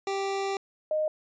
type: tone pair in turn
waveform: 25% pulse / sine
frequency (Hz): 392 / 617.4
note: G4 / D#5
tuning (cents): 0 / -14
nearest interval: minor sixth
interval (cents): 786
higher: second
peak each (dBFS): -24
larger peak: neither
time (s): 0.07-0.57 / 0.91-1.08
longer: first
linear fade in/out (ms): 2
effects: resampled to 16000 Hz